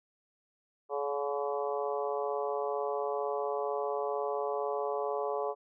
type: harmonic tone with a mistuned harmonic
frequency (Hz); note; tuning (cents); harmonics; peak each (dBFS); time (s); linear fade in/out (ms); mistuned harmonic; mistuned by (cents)
142.1; C#3; +43; 3 / 4 / 5 / 6 / 7 / 8; -34 / -36 / -38 / -40 / -41 / -42; 0.89-5.55; 50; 7; +27
effects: none